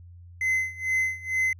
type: tone with tremolo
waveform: triangle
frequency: 2051 Hz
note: C7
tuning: 35 cents flat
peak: -19 dBFS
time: 0.41-1.53 s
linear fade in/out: 2 ms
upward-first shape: sine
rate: 2.2 Hz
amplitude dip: 90%
effects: added 87 Hz sine -44 dBFS peak until 1.59 s